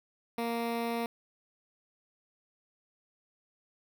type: tone with notch filter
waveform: 15% pulse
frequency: 233.1 Hz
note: A#3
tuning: in tune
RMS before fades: -33 dBFS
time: 0.38-1.06 s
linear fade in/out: 2 ms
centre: 7000 Hz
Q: 1
effects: 11-bit